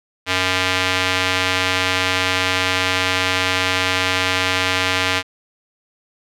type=tone with band-pass filter; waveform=square; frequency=92.5 Hz; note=F#2; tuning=in tune; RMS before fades=-19 dBFS; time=0.26-5.23 s; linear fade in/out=50 ms; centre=2700 Hz; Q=1.1; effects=none